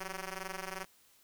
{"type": "ring-modulated tone", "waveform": "5% pulse", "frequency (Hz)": 189.7, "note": "F#3", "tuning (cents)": 43, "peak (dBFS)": -25, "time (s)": [0, 0.85], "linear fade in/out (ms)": 5, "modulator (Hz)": 201, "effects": ["white hiss -65 dBFS RMS until 1.23 s"]}